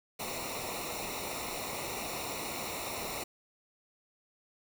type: noise with comb filter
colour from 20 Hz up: pink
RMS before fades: -38 dBFS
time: 0.19-3.24 s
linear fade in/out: 10 ms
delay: 0.62 ms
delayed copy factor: -0.8
effects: none